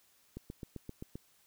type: click train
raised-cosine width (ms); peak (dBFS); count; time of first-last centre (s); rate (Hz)
3; -29; 7; 0.37-1.155; 7.64
effects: white hiss -68 dBFS RMS until 1.46 s